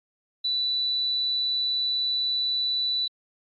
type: tone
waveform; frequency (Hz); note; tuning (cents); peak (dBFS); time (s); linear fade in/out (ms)
sine; 3968; B7; +7; -23; 0.44-3.08; 10
effects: AAC 32 kbps